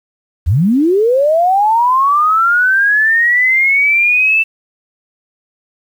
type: linear sweep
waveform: sine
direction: up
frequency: 67.1 to 2665 Hz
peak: -8 dBFS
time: 0.46-4.44 s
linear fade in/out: 20 ms
effects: 7-bit